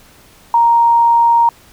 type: tone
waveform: sine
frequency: 934 Hz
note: A#5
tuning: 3 cents sharp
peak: -7 dBFS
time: 0.54-1.49 s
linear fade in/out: 2 ms
effects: pink hiss -45 dBFS RMS until 1.72 s